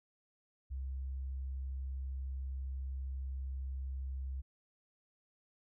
sine tone, 66.3 Hz, C2, 23 cents sharp, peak -37 dBFS, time 0.7-4.42 s, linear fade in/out 20 ms, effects none

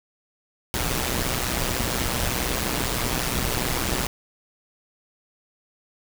pink noise with amplitude modulation, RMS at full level -22 dBFS, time 0.74-4.07 s, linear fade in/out 0 ms, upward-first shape sine, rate 124 Hz, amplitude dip 75%, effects none

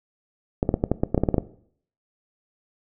clicks, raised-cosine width 2 ms, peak -6 dBFS, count 12, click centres 0.629 / 0.691 / 0.741 / 0.839 / 0.916 / 1.035 / 1.146 / 1.178 / 1.236 / 1.288 / 1.343 / 1.382 s, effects noise-tail reverb RT60 0.6 s tail -17 dB re dry

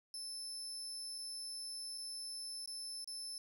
30% pulse tone with dropouts, 5270 Hz, E8, 1 cent flat, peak -39 dBFS, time 0.14-3.38 s, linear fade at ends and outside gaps 1 ms, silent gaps 1.182-1.185 / 1.977-1.981 / 2.659-2.675 / 3.044-3.075 s, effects none

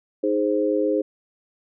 sine chord, Ab major, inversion second, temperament equal, 311.1 / 415.3 / 523.3 Hz, Eb4 / Ab4 / C5, 0 / 0 / 0 cents, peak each -23 dBFS, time 0.23-1.02 s, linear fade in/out 10 ms, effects none

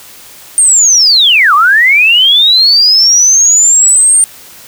sine linear two-way sweep, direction down then up, 8870 to 1108.7 to 8870 Hz, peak -3 dBFS, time 0.58-4.24 s, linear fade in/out 0 ms, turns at 1.54 s, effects white hiss -34 dBFS RMS until 4.67 s

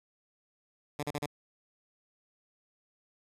10% pulse tone bursts, 146.3 Hz, D3, 6 cents flat, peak -24 dBFS, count 4, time 0.99-1.262 s, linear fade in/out 5 ms, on 41 ms, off 36 ms, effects resampled to 32000 Hz

